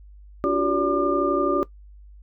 sine tone cluster, 286.2 / 351.8 / 383.8 / 575 / 1200 Hz, D4 / F4 / G4 / D5 / D6, -45 / +13 / -37 / -37 / +37 cents, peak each -25 dBFS, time 0.44-1.63 s, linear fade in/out 0 ms, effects noise-tail reverb RT60 0.1 s tail -18 dB re dry + added 50 Hz sine -43 dBFS peak until 2.22 s

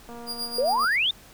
click train, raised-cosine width 1 ms, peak -29 dBFS, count 180, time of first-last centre 0.09-0.848 s, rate 236 Hz
40% pulse tone with tremolo, 4825 Hz, D8, 46 cents sharp, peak -26 dBFS, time 0.26-0.97 s, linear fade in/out 50 ms, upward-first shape sine, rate 7.4 Hz, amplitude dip 75%
sine exponential sweep, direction up, 466.2 to 3729 Hz, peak -20 dBFS, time 0.58-1.11 s, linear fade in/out 5 ms
effects pink hiss -50 dBFS RMS until 1.33 s

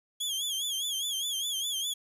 sawtooth tone with vibrato, 3300 Hz, G#7, 12 cents flat, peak -27 dBFS, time 0.2-1.94 s, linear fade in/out 10 ms, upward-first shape sine, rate 4.9 Hz, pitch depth 100 cents each way, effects resampled to 32000 Hz + 10-bit

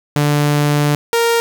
sawtooth tone pair in turn, 146.83 / 465.3 Hz, D3 / A#4, 0 / -3 cents, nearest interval octave + minor sixth, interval 1997 cents, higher second, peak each -8 dBFS, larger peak neither, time 0.16-0.95 / 1.13-1.4 s, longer first, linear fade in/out 0 ms, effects 7-bit

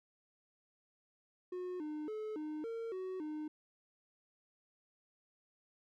triangle tone with pitch steps, 362.9 / 303.6 / 430.9 / 305.9 / 457.1 / 373.6 / 305.5 Hz, F#4 / D#4 / A4 / D#4 / A#4 / F#4 / D#4, -34 / -42 / -36 / -29 / -34 / +17 / -32 cents, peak -37 dBFS, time 1.52-3.48 s, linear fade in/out 5 ms, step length 280 ms, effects none

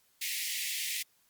pink high-pass noise, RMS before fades -35 dBFS, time 0.21-1.03 s, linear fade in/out 10 ms, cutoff 1900 Hz, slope 96 dB/octave, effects white hiss -69 dBFS RMS until 1.29 s + Opus 48 kbps

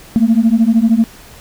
sine beating tone pair, 220 / 233 Hz, A3 / A#3, 0 / -1 cents, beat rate 13 Hz, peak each -10 dBFS, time 0.16-1.04 s, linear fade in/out 0 ms, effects tanh soft clip ceiling -3 dBFS + pink hiss -39 dBFS RMS until 1.4 s

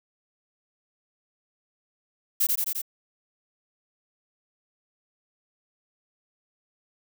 violet noise with echo, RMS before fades -22 dBFS, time 2.4-2.47 s, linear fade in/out 10 ms, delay 87 ms, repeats 4, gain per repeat -2 dB, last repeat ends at 2.818 s, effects none

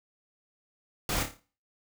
pink noise with echo, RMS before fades -30 dBFS, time 1.09-1.23 s, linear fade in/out 2 ms, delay 28 ms, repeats 6, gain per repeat -6 dB, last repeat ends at 1.398 s, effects noise-tail reverb RT60 0.4 s tail -19 dB re dry

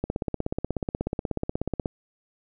click train, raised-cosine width 2 ms, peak -13 dBFS, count 31, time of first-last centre 0.04-1.858 s, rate 16.5 Hz, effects none

